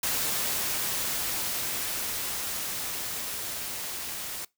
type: noise with level ramp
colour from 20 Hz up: white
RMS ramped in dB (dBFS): -28 to -36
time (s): 0.03-4.45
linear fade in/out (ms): 5
effects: noise-tail reverb RT60 0.2 s tail -23 dB re dry

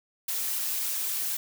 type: noise with flanger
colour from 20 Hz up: blue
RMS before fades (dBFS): -30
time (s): 0.28-1.37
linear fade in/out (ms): 5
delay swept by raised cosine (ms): 1.5 to 6.4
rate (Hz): 3.8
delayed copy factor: -0.55
effects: none

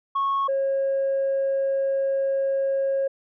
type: tone pair in turn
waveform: sine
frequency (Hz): 1100 / 544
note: C#6 / C#5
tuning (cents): -14 / -33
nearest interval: octave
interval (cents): 1219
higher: first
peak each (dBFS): -19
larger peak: neither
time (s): 0.15-0.48 / 0.48-3.08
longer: second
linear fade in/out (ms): 10
effects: tanh soft clip ceiling -18 dBFS

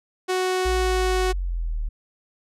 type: tone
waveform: sawtooth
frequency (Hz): 370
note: F#4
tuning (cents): 0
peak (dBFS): -17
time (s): 0.28-1.33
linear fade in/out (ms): 20
type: linear sweep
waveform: sine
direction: down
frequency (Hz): 58.27 to 36.87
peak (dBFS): -23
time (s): 0.65-1.89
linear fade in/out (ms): 10
effects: low-pass 10000 Hz 12 dB/octave

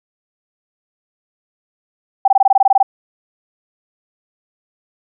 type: tone bursts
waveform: sine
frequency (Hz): 780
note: G5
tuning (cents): -9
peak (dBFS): -7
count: 12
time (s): 2.25-2.829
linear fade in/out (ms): 5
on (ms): 29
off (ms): 21
effects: none

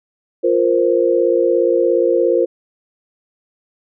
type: chord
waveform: sine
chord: F suspended fourth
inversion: none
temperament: equal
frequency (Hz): 349.2 / 466.2 / 523.3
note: F4 / Bb4 / C5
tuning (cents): 0 / 0 / 0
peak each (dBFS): -16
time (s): 0.43-2.46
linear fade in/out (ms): 20
effects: none

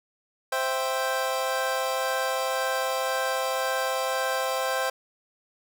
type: chord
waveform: 25% pulse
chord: C major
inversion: none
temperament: equal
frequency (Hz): 523.3 / 659.3 / 784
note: C5 / E5 / G5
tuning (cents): 0 / 0 / 0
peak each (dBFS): -24 / -28 / -27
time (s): 0.52-4.9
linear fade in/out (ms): 5
effects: none

